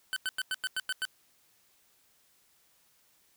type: tone bursts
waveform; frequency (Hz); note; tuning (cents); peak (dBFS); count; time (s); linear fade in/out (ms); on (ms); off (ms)
25% pulse; 1520; F#6; +46; -26; 8; 0.13-1.052; 0; 33; 94
effects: white hiss -67 dBFS RMS until 3.36 s